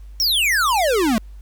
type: exponential sweep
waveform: square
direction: down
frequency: 5720 to 207.7 Hz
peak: -16 dBFS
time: 0.2-1.18 s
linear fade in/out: 0 ms
effects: added 50 Hz sine -35 dBFS peak until 1.41 s + pink hiss -60 dBFS RMS until 1.41 s